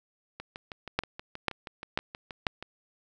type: two click trains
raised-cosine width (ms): 0.3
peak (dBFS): -9 / -23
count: 4 / 15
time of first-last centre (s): 0.99-2.468 / 0.4-2.626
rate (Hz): 2.03 / 6.29
effects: none